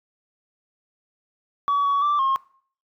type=tone with pitch steps; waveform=sine; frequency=1136 / 1127 / 1171 / 1074 Hz; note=C#6 / C#6 / D6 / C6; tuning=+42 / +28 / -5 / +45 cents; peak=-16 dBFS; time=1.68-2.36 s; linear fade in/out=0 ms; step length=170 ms; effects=noise-tail reverb RT60 0.5 s tail -22 dB re dry + tanh soft clip ceiling -16 dBFS